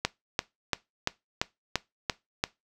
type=click train; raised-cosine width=0.2 ms; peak=-7 dBFS; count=8; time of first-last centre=0.05-2.439 s; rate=2.93 Hz; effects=noise-tail reverb RT60 0.2 s tail -20 dB re dry